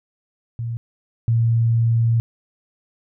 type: tone pair in turn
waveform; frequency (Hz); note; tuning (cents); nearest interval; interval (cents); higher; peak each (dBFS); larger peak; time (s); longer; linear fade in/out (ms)
sine; 116.54 / 115.4; A#2 / A#2; 0 / -17; unison; 17; first; -23 / -14; second; 0.59-0.77 / 1.28-2.2; second; 0
effects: none